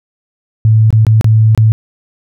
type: tone with dropouts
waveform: sine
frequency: 110 Hz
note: A2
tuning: in tune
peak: -4 dBFS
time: 0.65-1.72 s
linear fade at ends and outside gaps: 0 ms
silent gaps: 0.905-0.927 / 1.05-1.067 / 1.211-1.244 / 1.549-1.576 s
effects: none